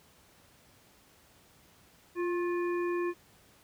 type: harmonic tone with a mistuned harmonic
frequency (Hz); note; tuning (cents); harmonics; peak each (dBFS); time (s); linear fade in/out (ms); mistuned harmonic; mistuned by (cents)
349.2; F4; 0; 1 / 3 / 5 / 7; -29 / -39 / -43 / -46; 2.15-3.14; 50; 3; +41
effects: pink hiss -61 dBFS RMS until 3.63 s + high-pass 60 Hz 12 dB/octave